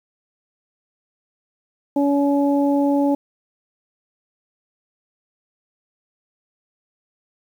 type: harmonic tone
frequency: 283.1 Hz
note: C#4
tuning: 37 cents sharp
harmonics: 1 / 2 / 3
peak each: -16 / -22 / -26 dBFS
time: 1.96-3.15 s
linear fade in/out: 5 ms
effects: 8-bit